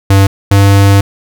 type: tone pair in turn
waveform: square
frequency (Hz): 98 / 99.31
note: G2 / G2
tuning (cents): 0 / +23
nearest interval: unison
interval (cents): 23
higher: second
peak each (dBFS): -4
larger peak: neither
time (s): 0.1-0.27 / 0.51-1.01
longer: second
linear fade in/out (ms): 5
effects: none